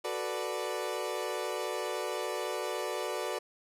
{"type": "chord", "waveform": "30% pulse", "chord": "B minor seventh", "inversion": "second", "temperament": "equal", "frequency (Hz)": [370, 440, 493.9, 587.3], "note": ["F#4", "A4", "B4", "D5"], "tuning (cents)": [0, 0, 0, 0], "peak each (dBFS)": [-36, -36, -36, -35], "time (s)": [0.04, 3.39], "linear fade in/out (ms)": 10, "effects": ["resampled to 32000 Hz"]}